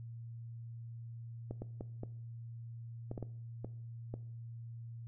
clicks, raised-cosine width 2 ms, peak -28 dBFS, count 9, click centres 1.51 / 1.62 / 1.809 / 2.034 / 3.114 / 3.178 / 3.227 / 3.646 / 4.14 s, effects noise-tail reverb RT60 0.6 s tail -18 dB re dry + added 116 Hz sine -44 dBFS peak until 5.07 s

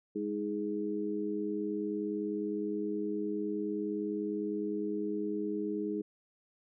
sine tone cluster, 206 / 315.6 / 415.1 Hz, G#3 / D#4 / G#4, -14 / +25 / -1 cents, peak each -38 / -35 / -36 dBFS, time 0.15-6.02 s, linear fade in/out 10 ms, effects none

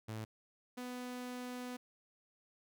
sawtooth tone pair in turn, 109.8 / 248.6 Hz, A2 / B3, -3 / +12 cents, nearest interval octave + major second, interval 1415 cents, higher second, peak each -37 / -38 dBFS, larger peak first, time 0.08-0.25 / 0.77-1.77 s, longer second, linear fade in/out 10 ms, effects none

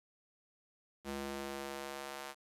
square tone with high-pass filter sweep, 69.4 Hz, C#2, 3 cents sharp, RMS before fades -43 dBFS, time 1.04-2.35 s, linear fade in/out 50 ms, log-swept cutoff 210 to 790 Hz, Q 0.87, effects resampled to 32000 Hz + 10-bit

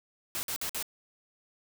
white noise bursts, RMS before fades -34 dBFS, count 4, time 0.35-0.826 s, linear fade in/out 0 ms, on 80 ms, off 52 ms, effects none

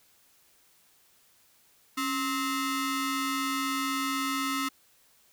sawtooth ring-modulated tone, 784 Hz, G5, in tune, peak -21 dBFS, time 1.97-4.69 s, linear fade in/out 10 ms, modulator 510 Hz, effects white hiss -63 dBFS RMS until 5.32 s

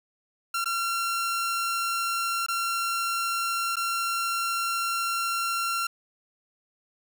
sawtooth tone with dropouts, 1368 Hz, F6, 36 cents flat, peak -22 dBFS, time 0.54-5.87 s, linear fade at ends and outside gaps 5 ms, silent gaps 0.644-0.657 / 2.464-2.484 / 3.757-3.767 s, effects none

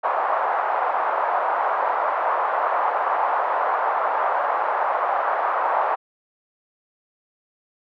white band-pass noise, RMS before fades -22 dBFS, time 0.03-5.96 s, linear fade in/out 20 ms, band 650 to 1100 Hz, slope 24 dB/octave, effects none

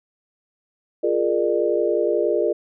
sine chord, Bb dominant seventh, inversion second, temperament equal with one note detuned, 349.2 / 415.3 / 466.2 / 599.7 Hz, F4 / Ab4 / Bb4 / D5, 0 / 0 / 0 / +36 cents, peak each -23 dBFS, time 1.03-2.53 s, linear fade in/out 10 ms, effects none

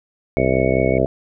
harmonic tone, 65.1 Hz, C2, 8 cents flat, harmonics 1 / 2 / 3 / 4 / 5 / 6 / 7 / 8 / 9 / 10, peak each -26 / -23 / -26 / -24 / -26 / -22 / -23 / -24 / -23 / -22 dBFS, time 0.37-1.06 s, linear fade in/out 0 ms
sine tone with vibrato, 2217 Hz, C#7, in tune, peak -28 dBFS, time 0.37-0.98 s, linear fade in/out 2 ms, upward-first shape sine, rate 7.4 Hz, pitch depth 9 cents each way
effects none

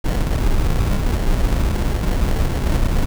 brown noise with sample-and-hold, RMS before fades -17 dBFS, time 0.04-3.06 s, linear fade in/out 10 ms, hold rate 1225 Hz, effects none

